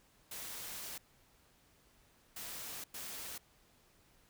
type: noise bursts at uneven times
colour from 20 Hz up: white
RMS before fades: -45 dBFS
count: 3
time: 0.31-0.98 / 2.36-2.84 / 2.94-3.38 s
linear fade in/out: 5 ms
effects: pink hiss -68 dBFS RMS until 4.29 s